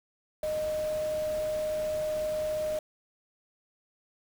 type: tone in noise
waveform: sine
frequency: 616 Hz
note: D#5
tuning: 17 cents flat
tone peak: -28 dBFS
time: 0.43-2.79 s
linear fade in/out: 2 ms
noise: pink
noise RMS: -44 dBFS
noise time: 0.43-2.79 s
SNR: +13 dB
effects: none